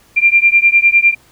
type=beating tone pair; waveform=sine; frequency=2376 / 2385.9 Hz; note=D7 / D7; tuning=+20 / +27 cents; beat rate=9.9 Hz; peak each=-10 dBFS; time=0.16-1.15 s; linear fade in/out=20 ms; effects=pink hiss -49 dBFS RMS until 1.31 s